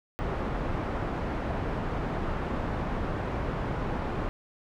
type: low-pass noise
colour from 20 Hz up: pink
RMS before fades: -31 dBFS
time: 0.19-4.29 s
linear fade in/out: 0 ms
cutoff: 1300 Hz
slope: 12 dB/octave
effects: none